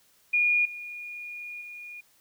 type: tone with level steps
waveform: sine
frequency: 2436 Hz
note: D#7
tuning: 37 cents flat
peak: -20 / -36 / -39 dBFS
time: 0.33-2.01 s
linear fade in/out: 10 ms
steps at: 0.65 / 1.61 s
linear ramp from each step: 5 ms
effects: white hiss -63 dBFS RMS until 2.2 s